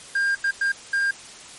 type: tone bursts at uneven times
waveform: triangle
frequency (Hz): 1603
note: G6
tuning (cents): +38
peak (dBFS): -17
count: 4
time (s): 0.15-0.35 / 0.44-0.51 / 0.61-0.72 / 0.93-1.11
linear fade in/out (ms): 5
effects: white hiss -42 dBFS RMS until 1.58 s + MP3 48 kbps